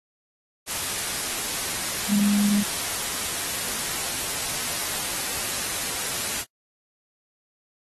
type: tone in noise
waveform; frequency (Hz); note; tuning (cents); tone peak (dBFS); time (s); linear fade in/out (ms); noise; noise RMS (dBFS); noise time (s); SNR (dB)
sine; 204.7; G#3; -25; -18; 2.08-2.64; 50; white; -28; 0.66-6.45; +7
effects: noise-tail reverb RT60 0.1 s tail -25 dB re dry + AAC 32 kbps